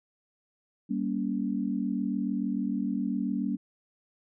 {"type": "chord", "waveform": "sine", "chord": "G diminished", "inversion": "none", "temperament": "just", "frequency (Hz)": [196, 235.2, 282.2], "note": ["G3", "Bb3", "Db4"], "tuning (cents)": [0, 16, 31], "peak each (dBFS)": [-31, -31, -32], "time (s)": [0.89, 3.57], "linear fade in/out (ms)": 20, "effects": []}